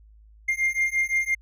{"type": "beating tone pair", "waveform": "triangle", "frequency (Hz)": [2109, 2114.8], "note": ["C7", "C7"], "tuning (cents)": [13, 18], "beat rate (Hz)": 5.8, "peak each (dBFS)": -23, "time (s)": [0.48, 1.35], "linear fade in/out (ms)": 10, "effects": ["added 53 Hz sine -49 dBFS peak until 1.41 s"]}